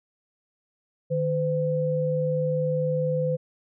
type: tone pair together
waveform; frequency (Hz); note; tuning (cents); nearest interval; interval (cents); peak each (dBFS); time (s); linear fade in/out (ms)
sine; 153.44 / 509; D#3 / C5; -24 / -48; octave + major sixth; 2076; -26 / -24; 1.1-3.37; 20
effects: none